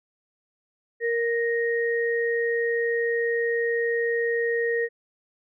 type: tone pair together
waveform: sine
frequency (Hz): 466.5 / 1866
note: A#4 / A#6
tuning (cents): +1 / +1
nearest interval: 2 octaves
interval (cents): 2400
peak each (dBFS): -23 / -27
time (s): 1-4.89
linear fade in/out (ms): 50
effects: none